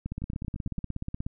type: two click trains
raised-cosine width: 5 ms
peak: -20 / -24 dBFS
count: 21 / 6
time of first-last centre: 0.06-1.265 / 0.22-0.788 s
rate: 16.6 / 8.8 Hz
effects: none